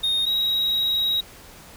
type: tone pair in turn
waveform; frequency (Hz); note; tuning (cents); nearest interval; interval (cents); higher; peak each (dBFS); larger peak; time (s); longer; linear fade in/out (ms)
triangle; 3700 / 3819; A#7 / A#7; -14 / +41; minor second; 55; second; -18; neither; 0.03-0.26 / 0.26-1.21; second; 10
effects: pink hiss -45 dBFS RMS until 1.76 s